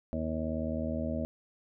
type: harmonic tone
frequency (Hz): 79.5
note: D#2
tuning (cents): +38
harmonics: 1 / 2 / 3 / 4 / 6 / 7 / 8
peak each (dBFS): -37 / -41 / -34 / -42 / -46 / -39 / -39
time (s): 0.13-1.25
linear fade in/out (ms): 0
effects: none